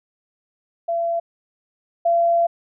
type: tone pair in turn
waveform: sine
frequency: 677 / 681.3 Hz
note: E5 / F5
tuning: +46 / -43 cents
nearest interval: unison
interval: 11 cents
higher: second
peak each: -19 / -14 dBFS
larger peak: second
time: 0.88-1.2 / 2.05-2.47 s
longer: second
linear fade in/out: 10 ms
effects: none